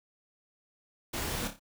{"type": "noise with echo", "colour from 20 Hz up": "pink", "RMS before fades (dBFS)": -35, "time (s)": [1.13, 1.48], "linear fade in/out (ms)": 10, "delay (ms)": 29, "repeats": 4, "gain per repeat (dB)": -7, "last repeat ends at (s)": 1.596, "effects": []}